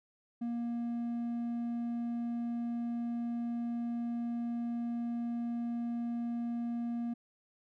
sine tone with hard clipping, 236 Hz, A#3, 22 cents sharp, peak -34 dBFS, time 0.41-7.14 s, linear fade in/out 10 ms, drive 3 dB, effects none

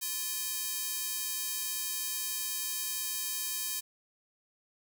square tone with high-pass filter, 349.2 Hz, F4, in tune, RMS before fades -35 dBFS, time 0.01-3.81 s, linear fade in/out 20 ms, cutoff 6100 Hz, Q 0.51, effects none

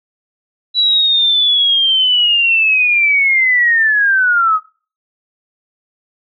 sine linear sweep, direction down, 3951 to 1244.5 Hz, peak -9 dBFS, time 0.74-4.6 s, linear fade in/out 50 ms, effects noise-tail reverb RT60 0.4 s tail -22 dB re dry

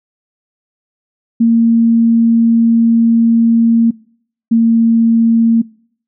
sine tone pair in turn, 230 / 228.8 Hz, A#3 / A#3, -23 / -32 cents, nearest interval unison, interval 9 cents, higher first, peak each -6 dBFS, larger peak neither, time 1.4-3.91 / 4.51-5.62 s, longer first, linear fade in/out 10 ms, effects noise-tail reverb RT60 0.6 s tail -24 dB re dry

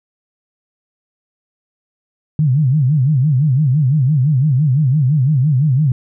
sine tone with vibrato, 140 Hz, C#3, 18 cents sharp, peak -10 dBFS, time 2.39-5.92 s, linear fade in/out 2 ms, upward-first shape sine, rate 5.9 Hz, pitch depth 210 cents each way, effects none

